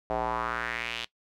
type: tone with band-pass filter sweep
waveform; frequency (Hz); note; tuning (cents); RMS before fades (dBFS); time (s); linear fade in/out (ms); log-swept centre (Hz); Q
square; 58.27; A#1; 0; -32; 0.1-1.05; 0; 670 to 3300; 3
effects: noise-tail reverb RT60 0.1 s tail -19 dB re dry